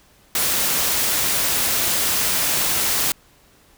white noise, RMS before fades -20 dBFS, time 0.35-3.12 s, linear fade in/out 2 ms, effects pink hiss -54 dBFS RMS until 3.77 s

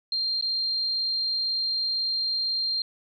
sine tone with dropouts, 4186 Hz, C8, in tune, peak -24 dBFS, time 0.12-2.82 s, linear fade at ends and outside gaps 2 ms, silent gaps 0.412-0.424 s, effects none

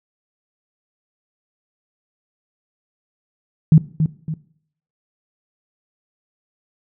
sine tone with echo, 156.8 Hz, D#3, 14 cents sharp, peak -5 dBFS, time 3.72-3.78 s, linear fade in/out 2 ms, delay 280 ms, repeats 2, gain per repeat -8 dB, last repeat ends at 4.34 s, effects noise-tail reverb RT60 0.6 s tail -18 dB re dry

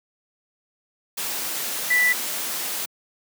sine tone in noise, 1975.5 Hz, B6, in tune, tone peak -16 dBFS, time 1.9-2.13 s, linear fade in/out 10 ms, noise white, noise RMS -28 dBFS, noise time 1.17-2.86 s, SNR +9 dB, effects high-pass 200 Hz 12 dB/octave

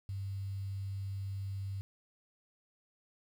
sine tone with quantisation, 97.8 Hz, G2, 4 cents flat, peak -36 dBFS, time 0.09-1.81 s, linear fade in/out 0 ms, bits 10, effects none

